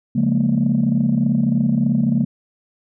sine chord, Bb minor seventh, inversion first, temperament just, 139.85 / 174.81 / 209.8 / 233.1 Hz, Db3 / F3 / Ab3 / Bb3, +16 / +2 / +18 / 0 cents, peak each -20 / -22 / -19 / -17 dBFS, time 0.15-2.25 s, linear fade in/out 10 ms, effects tanh soft clip ceiling -8 dBFS

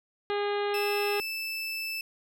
harmonic tone, 408.8 Hz, G#4, 27 cents flat, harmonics 1 / 2 / 3 / 4 / 5 / 6 / 7 / 8 / 9 / 10, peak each -28 / -34 / -38 / -40 / -42 / -44 / -45 / -46 / -47 / -48 dBFS, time 0.3-1.2 s, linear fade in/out 0 ms
30% pulse tone, 2637 Hz, E7, in tune, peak -29 dBFS, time 0.74-2.01 s, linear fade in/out 2 ms
effects none

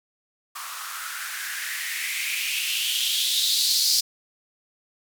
violet noise with band-pass filter sweep, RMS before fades -26 dBFS, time 0.55-4.01 s, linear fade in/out 10 ms, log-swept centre 1100 to 4800 Hz, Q 5, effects none

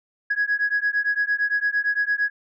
sine beating tone pair, 1661.2 / 1670 Hz, G#6 / G#6, 0 / +9 cents, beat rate 8.8 Hz, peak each -22 / -22 dBFS, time 0.3-2.3 s, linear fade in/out 10 ms, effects tanh soft clip ceiling -14 dBFS

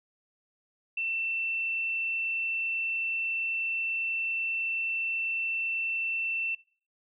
sine tone with frequency modulation, 2683 Hz, E7, 30 cents sharp, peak -28 dBFS, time 0.97-6.55 s, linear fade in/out 5 ms, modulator 30.3 Hz, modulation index 0.21, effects noise-tail reverb RT60 0.5 s tail -24 dB re dry

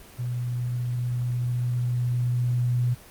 sine tone with level ramp, 122.5 Hz, B2, 14 cents flat, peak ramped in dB -26 to -20 dBFS, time 0.18-2.95 s, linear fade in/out 20 ms, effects pink hiss -48 dBFS RMS until 3.1 s + Opus 24 kbps

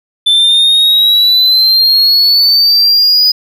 triangle exponential sweep, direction up, 3520 to 4974 Hz, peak -4 dBFS, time 0.26-3.32 s, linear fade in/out 10 ms, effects none

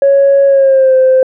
sine tone with pitch glide, 554.4 to 520.3 Hz, C#5 to C5, 0 to -10 cents, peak -3 dBFS, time 0.02-1.23 s, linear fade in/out 2 ms, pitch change -110 cents, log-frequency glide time 0.46-0.95 s, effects tanh soft clip ceiling -1 dBFS

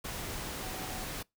sine tone in noise, 749 Hz, F#5, 21 cents sharp, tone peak -46 dBFS, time 0.62-1.05 s, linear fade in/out 10 ms, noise pink, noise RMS -39 dBFS, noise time 0.04-1.23 s, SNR -10 dB, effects noise-tail reverb RT60 0.2 s tail -25 dB re dry

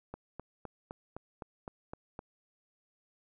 click train, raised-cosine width 1 ms, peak -27 dBFS, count 9, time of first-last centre 0.14-2.191 s, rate 3.9 Hz, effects none

